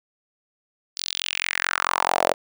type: tone with high-pass filter sweep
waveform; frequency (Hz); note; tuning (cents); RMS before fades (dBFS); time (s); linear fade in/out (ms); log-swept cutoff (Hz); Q
sawtooth; 44.61; F1; +38; -24; 0.96-2.34; 20; 4800 to 560; 3.5
effects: none